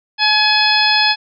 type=harmonic tone with a mistuned harmonic; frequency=846 Hz; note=G#5; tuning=32 cents sharp; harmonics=1 / 2 / 3 / 4 / 5 / 6; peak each=-18 / -18 / -18 / -18 / -18 / -18 dBFS; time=0.18-1.16 s; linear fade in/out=50 ms; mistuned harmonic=1; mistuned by=+18 cents; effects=none